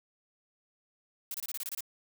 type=noise bursts; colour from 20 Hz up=blue; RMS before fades=-37 dBFS; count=9; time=1.31-1.807 s; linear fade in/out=2 ms; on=33 ms; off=25 ms; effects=none